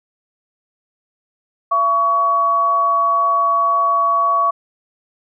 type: tone pair together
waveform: sine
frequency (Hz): 676.9 / 1125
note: E5 / C#6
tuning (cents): +46 / +25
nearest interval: major sixth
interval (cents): 879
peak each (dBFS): -22 / -13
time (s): 1.71-4.51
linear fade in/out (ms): 10
effects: none